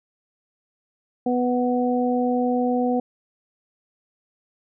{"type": "harmonic tone", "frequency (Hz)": 247.3, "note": "B3", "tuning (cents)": 3, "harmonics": [1, 2, 3], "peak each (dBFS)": [-21, -24, -26], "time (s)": [1.26, 3], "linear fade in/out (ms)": 5, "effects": []}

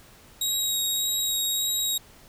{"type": "tone with vibrato", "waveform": "20% pulse", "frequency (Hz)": 3800, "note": "A#7", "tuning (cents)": 33, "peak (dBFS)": -18, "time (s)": [0.41, 1.98], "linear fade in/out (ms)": 5, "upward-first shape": "sine", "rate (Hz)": 1.7, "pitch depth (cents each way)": 11, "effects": ["pink hiss -52 dBFS RMS until 2.28 s"]}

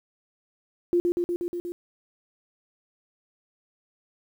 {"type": "tone with echo", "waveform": "sine", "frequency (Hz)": 349.2, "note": "F4", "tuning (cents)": 0, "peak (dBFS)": -18, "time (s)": [0.93, 1], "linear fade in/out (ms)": 0, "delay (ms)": 120, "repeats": 6, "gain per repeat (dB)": -2, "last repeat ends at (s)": 1.72, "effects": ["9-bit"]}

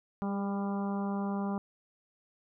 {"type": "harmonic tone with a mistuned harmonic", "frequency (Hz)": 198.9, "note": "G3", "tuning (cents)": 25, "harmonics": [1, 2, 3, 4, 5, 6, 7], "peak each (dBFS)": [-31, -41, -44, -41, -44, -46, -52], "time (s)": [0.22, 1.58], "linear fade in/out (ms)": 0, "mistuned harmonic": 2, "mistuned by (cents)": 19, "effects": []}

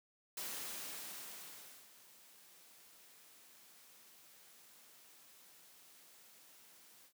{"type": "noise with ADSR envelope", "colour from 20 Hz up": "white", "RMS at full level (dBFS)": -43, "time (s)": [0.37, 7.13], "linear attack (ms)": 4, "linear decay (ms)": 1500, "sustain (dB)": -19, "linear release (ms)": 81, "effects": ["high-pass 150 Hz 12 dB/octave"]}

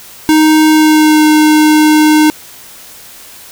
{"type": "tone with pitch glide", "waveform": "square", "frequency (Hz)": [311.1, 306.5], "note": ["D#4", "D#4"], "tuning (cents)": [0, -26], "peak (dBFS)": -5, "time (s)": [0.29, 2.3], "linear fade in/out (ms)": 0, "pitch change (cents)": -26, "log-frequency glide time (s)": [0.7, 1.24], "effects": ["white hiss -34 dBFS RMS until 3.51 s"]}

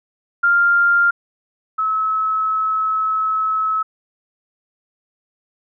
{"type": "tone pair in turn", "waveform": "sine", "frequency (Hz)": [1396.9, 1293.6], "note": ["F6", "E6"], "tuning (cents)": [0, -33], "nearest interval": "minor second", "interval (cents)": 133, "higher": "first", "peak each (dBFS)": [-11, -16], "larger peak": "first", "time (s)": [[0.43, 1.11], [1.78, 3.83]], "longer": "second", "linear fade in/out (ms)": 10, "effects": []}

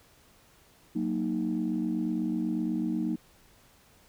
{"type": "chord", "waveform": "sine", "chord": "D# minor", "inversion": "first", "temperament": "equal", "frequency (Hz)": [185, 233.1, 311.1], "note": ["F#3", "A#3", "D#4"], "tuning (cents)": [0, 0, 0], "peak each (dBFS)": [-32, -30, -30], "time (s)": [0.95, 3.16], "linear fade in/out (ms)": 10, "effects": ["tanh soft clip ceiling -20 dBFS", "pink hiss -60 dBFS RMS until 4.08 s"]}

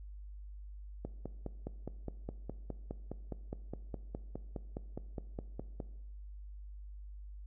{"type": "click train", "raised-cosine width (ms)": 2, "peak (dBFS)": -26, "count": 24, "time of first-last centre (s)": [1.05, 5.802], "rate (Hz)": 4.84, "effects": ["noise-tail reverb RT60 0.9 s tail -17 dB re dry", "added 50 Hz sine -45 dBFS peak until 7.46 s"]}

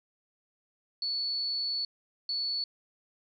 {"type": "tone bursts at uneven times", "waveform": "sine", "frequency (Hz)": 4435, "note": "C#8", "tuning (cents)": 0, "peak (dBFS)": -29, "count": 2, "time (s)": [[1.02, 1.85], [2.29, 2.64]], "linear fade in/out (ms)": 2, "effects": []}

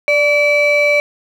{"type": "ring-modulated tone", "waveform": "triangle", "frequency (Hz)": 863, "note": "A5", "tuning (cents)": -34, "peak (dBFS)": -5, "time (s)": [0.08, 1], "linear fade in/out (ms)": 0, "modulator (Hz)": 1450, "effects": ["7-bit"]}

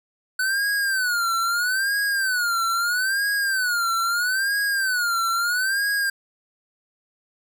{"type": "tone with vibrato", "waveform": "square", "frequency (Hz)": 1492, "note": "F#6", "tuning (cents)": 14, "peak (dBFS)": -21, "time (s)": [0.39, 6.1], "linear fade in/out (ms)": 5, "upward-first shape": "sine", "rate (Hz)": 0.77, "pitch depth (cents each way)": 170, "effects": []}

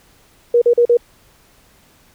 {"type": "tone bursts", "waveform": "sine", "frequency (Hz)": 477.2, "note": "A#4", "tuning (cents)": 41, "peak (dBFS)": -8, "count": 4, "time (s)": [0.54, 0.971], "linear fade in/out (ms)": 5, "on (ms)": 77, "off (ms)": 41, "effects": ["pink hiss -52 dBFS RMS until 2.14 s"]}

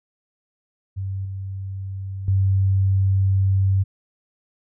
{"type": "tone with level steps", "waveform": "sine", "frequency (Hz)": 96.5, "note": "G2", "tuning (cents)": -27, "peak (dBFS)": [-24, -27, -15], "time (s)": [0.96, 3.84], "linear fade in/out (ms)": 20, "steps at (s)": [1.25, 2.28], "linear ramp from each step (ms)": 2, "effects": []}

